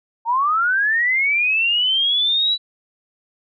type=linear sweep; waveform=sine; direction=up; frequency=894 to 3961 Hz; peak=-15 dBFS; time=0.25-2.58 s; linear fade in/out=50 ms; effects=none